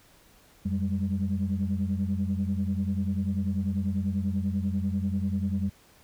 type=tone cluster; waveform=sine; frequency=90.1 / 192.4 / 202.6 Hz; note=F#2 / G3 / G#3; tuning=-45 / -32 / -43 cents; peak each=-29 dBFS; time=0.65-5.7 s; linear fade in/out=10 ms; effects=tanh soft clip ceiling -18 dBFS + pink hiss -58 dBFS RMS until 6.03 s